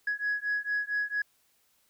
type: beating tone pair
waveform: sine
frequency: 1671 / 1675.4 Hz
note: G#6 / G#6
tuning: +10 / +15 cents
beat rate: 4.4 Hz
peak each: -30 dBFS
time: 0.07-1.22 s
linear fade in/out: 5 ms
effects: tanh soft clip ceiling -23 dBFS + white hiss -69 dBFS RMS until 1.89 s